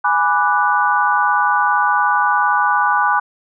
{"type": "chord", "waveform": "sine", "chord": "G# half-diminished seventh", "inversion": "none", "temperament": "equal", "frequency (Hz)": [830.6, 987.8, 1174.7, 1480], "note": ["G#5", "B5", "D6", "F#6"], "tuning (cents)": [0, 0, 0, 0], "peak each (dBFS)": -18, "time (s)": [0.04, 3.2], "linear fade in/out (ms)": 10, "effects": []}